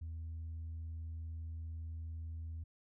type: tone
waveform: sine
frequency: 81.2 Hz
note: E2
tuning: 26 cents flat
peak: -39 dBFS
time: 0.01-2.64 s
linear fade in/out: 10 ms
effects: tanh soft clip ceiling -39 dBFS